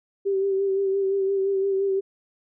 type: tone with vibrato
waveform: sine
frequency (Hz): 390.1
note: G4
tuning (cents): -8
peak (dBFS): -20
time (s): 0.25-2.01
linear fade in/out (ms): 20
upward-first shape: sine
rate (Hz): 5.8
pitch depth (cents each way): 31
effects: none